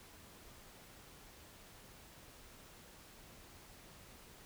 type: silence
effects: pink hiss -58 dBFS RMS until 4.45 s